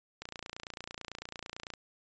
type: click train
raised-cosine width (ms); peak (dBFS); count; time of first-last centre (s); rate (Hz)
0.2; -23; 45; 0.22-1.737; 29
effects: resampled to 16000 Hz

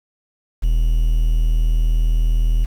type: tone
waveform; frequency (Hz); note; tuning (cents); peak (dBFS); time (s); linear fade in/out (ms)
triangle; 40.12; E1; -46; -11; 0.62-2.66; 20
effects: 7-bit

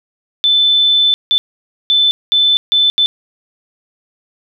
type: tone bursts at uneven times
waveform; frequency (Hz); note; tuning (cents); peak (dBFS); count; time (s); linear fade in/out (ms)
sine; 3520; A7; 0; -8; 6; 0.44-1.14 / 1.31-1.38 / 1.9-2.11 / 2.32-2.57 / 2.72-2.9 / 2.98-3.06; 0
effects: none

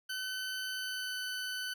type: tone with pitch glide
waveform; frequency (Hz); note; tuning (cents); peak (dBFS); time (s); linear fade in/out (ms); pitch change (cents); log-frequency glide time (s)
20% pulse; 1518 to 1505.8; F#6 to F#6; +44 to +30; -31; 0.09-1.74; 10; -14; 0.68-1.18
effects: none

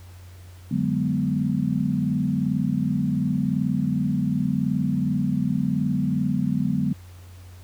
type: chord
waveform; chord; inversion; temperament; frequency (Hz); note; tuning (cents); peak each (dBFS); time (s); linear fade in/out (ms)
sine; G# half-diminished seventh; second; equal; 146.83 / 185 / 207.7 / 246.9; D3 / F#3 / G#3 / B3; 0 / 0 / 0 / 0; -26; 0.71-6.93; 5
effects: added 90 Hz sine -41 dBFS peak until 7.63 s + pink hiss -53 dBFS RMS until 7.63 s

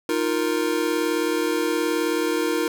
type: chord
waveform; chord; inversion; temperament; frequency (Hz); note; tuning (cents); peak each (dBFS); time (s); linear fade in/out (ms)
square; Eb suspended second; none; just; 311.1 / 350 / 466.7; Eb4 / F4 / Bb4; 0 / +4 / +2; -26; 0.09-2.68; 2
effects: none

